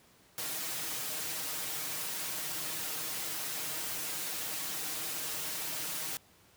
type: noise with comb filter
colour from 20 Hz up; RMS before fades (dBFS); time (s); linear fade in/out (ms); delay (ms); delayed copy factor
white; -37; 0.38-6.17; 0; 6.4; +0.75
effects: pink hiss -62 dBFS RMS until 6.56 s + high-pass 80 Hz 12 dB/octave